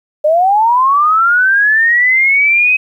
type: linear sweep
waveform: sine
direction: up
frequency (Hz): 588 to 2545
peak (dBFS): -7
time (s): 0.24-2.77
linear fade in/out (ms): 10
effects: 8-bit